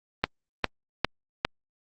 click train, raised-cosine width 0.3 ms, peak -5 dBFS, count 4, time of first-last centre 0.24-1.45 s, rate 2.48 Hz, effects Opus 32 kbps

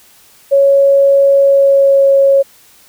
sine tone with pitch glide, 554.4 to 549.6 Hz, C#5 to C#5, 0 to -15 cents, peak -5 dBFS, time 0.51-2.43 s, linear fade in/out 20 ms, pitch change -15 cents, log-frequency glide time 1.39-2.1 s, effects white hiss -45 dBFS RMS until 2.88 s

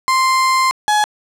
35% pulse tone pair in turn, 1046.5 / 842.7 Hz, C6 / G#5, 0 / +25 cents, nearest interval major third, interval 375 cents, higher first, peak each -10 dBFS, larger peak neither, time 0.08-0.71 / 0.88-1.04 s, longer first, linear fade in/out 0 ms, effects low-pass 10000 Hz 12 dB/octave + 8-bit

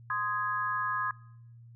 sine chord, Ab major, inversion first, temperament just, 1038.3 / 1245.9 / 1661.2 Hz, C6 / Eb6 / Ab6, -14 / +2 / 0 cents, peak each -33 dBFS, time 0.1-1.11 s, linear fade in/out 2 ms, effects noise-tail reverb RT60 0.8 s tail -24 dB re dry + added 117 Hz sine -49 dBFS peak until 1.75 s

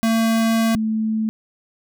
square / sine tone pair in turn, 225.7 / 219.1 Hz, A3 / A3, +44 / -7 cents, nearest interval minor second, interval 51 cents, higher first, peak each -16 / -18 dBFS, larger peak first, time 0.03-0.75 / 0.75-1.29 s, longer first, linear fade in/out 0 ms, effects none

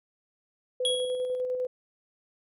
sine tone with tremolo, 504 Hz, B4, 35 cents sharp, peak -26 dBFS, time 0.8-1.67 s, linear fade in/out 5 ms, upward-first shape square, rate 10 Hz, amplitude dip 30%
square tone with exponential decay, 3322 Hz, G#7, in tune, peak -23 dBFS, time 0.85-1.41 s, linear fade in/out 1 ms, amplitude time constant 120 ms
effects resampled to 32000 Hz

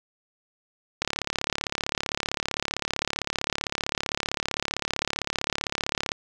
click train, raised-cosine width 0.2 ms, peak -8 dBFS, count 182, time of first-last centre 1.02-6.119 s, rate 35.5 Hz, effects none

